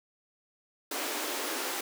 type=high-pass noise; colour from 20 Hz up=pink; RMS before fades=-34 dBFS; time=0.91-1.81 s; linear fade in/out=5 ms; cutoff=280 Hz; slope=48 dB/octave; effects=none